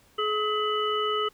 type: harmonic tone with a mistuned harmonic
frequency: 424.9 Hz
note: G#4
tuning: 40 cents sharp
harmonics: 1 / 3 / 5 / 7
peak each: -28 / -27 / -40 / -31 dBFS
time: 0.18-1.29 s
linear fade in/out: 10 ms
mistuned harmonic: 5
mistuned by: -100 cents
effects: pink hiss -60 dBFS RMS until 1.33 s